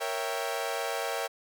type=chord; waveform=sawtooth; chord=A# diminished seventh; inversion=none; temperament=equal; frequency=466.2 / 554.4 / 659.3 / 784 Hz; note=A#4 / C#5 / E5 / G5; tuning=0 / 0 / 0 / 0 cents; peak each=-32 dBFS; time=0-1.28 s; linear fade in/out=20 ms; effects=none